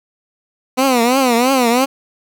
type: tone with vibrato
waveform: 15% pulse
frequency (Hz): 250.6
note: B3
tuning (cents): +25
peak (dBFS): -5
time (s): 0.77-1.86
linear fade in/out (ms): 20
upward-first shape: triangle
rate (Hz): 3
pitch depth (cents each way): 170
effects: none